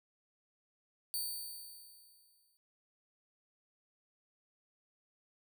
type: tone with exponential decay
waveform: 5% pulse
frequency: 4559 Hz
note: C#8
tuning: 48 cents sharp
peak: -27 dBFS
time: 1.14-2.57 s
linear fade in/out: 0 ms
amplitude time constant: 310 ms
effects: none